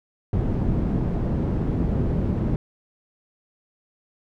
white low-pass noise, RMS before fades -23 dBFS, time 0.33-2.56 s, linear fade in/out 2 ms, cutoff 190 Hz, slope 12 dB/octave, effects none

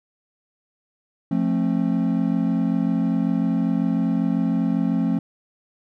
triangle chord, F major, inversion none, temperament equal with one note detuned, 174.61 / 220 / 267.4 Hz, F3 / A3 / C4, 0 / 0 / +38 cents, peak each -21 dBFS, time 1.31-5.19 s, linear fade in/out 5 ms, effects none

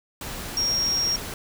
sine tone in noise, 5588 Hz, F8, in tune, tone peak -21 dBFS, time 0.57-1.16 s, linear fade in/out 2 ms, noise pink, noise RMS -34 dBFS, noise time 0.21-1.34 s, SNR +10 dB, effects none

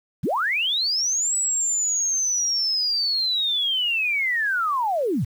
sine linear two-way sweep, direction up then down, 84.9 to 7902 to 84.9 Hz, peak -20 dBFS, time 0.23-5.25 s, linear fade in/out 10 ms, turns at 1.36 s, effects 8-bit

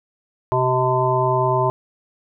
harmonic tone, 127.9 Hz, C3, 39 cents flat, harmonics 1 / 3 / 5 / 7 / 8, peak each -22 / -22 / -22 / -22 / -22 dBFS, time 0.52-1.7 s, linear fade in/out 0 ms, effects none

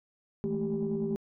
sine tone cluster, 162.4 / 208.9 / 219 / 392.4 Hz, E3 / G#3 / A3 / G4, -26 / +10 / -8 / +2 cents, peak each -36 / -36 / -32 / -31 dBFS, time 0.44-1.16 s, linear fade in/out 0 ms, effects tanh soft clip ceiling -22 dBFS

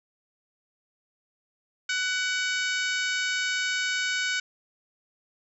harmonic tone with a mistuned harmonic, 745 Hz, F#5, 12 cents sharp, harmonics 2 / 3 / 4 / 5 / 6 / 7 / 8 / 9 / 10, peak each -28 / -32 / -34 / -36 / -38 / -39 / -40 / -41 / -42 dBFS, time 1.89-4.4 s, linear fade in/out 5 ms, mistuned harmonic 3, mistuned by +26 cents, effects none

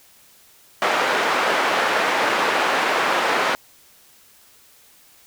white band-pass noise, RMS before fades -20 dBFS, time 0.82-3.55 s, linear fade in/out 0 ms, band 410 to 1600 Hz, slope 12 dB/octave, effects white hiss -52 dBFS RMS until 5.26 s

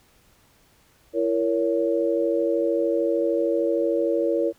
sine chord, A# diminished, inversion second, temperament just, 335.6 / 466.2 / 559.4 Hz, E4 / A#4 / C#5, +31 / 0 / +16 cents, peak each -24 dBFS, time 1.13-4.53 s, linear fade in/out 50 ms, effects pink hiss -59 dBFS RMS until 4.58 s

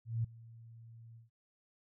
sine tone with ADSR envelope, 114.7 Hz, A#2, 28 cents flat, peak -29 dBFS, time 0.05-1.3 s, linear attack 190 ms, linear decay 8 ms, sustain -22 dB, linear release 140 ms, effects none

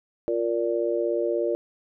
sine chord, Bb major, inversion second, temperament just, 349.6 / 466.2 / 582.7 Hz, F4 / Bb4 / D5, +2 / 0 / -14 cents, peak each -26 / -27 / -27 dBFS, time 0.28-1.55 s, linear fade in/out 0 ms, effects none

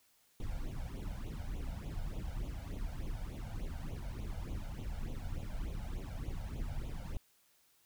brown noise with flanger, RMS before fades -40 dBFS, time 0.4-7.17 s, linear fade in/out 2 ms, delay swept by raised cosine 0.29 to 1.39 ms, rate 3.4 Hz, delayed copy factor +0.95, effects white hiss -70 dBFS RMS until 7.85 s

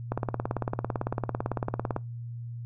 click train, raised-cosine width 1 ms, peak -14 dBFS, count 34, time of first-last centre 0.12-1.964 s, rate 17.9 Hz, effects noise-tail reverb RT60 0.2 s tail -23 dB re dry + added 118 Hz sine -35 dBFS peak until 2.65 s

